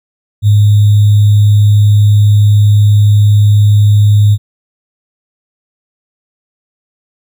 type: tone with sample-and-hold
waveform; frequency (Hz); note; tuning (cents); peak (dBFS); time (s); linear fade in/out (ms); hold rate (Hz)
sine; 103.83; G#2; 0; -3; 0.42-4.38; 50; 3675
effects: none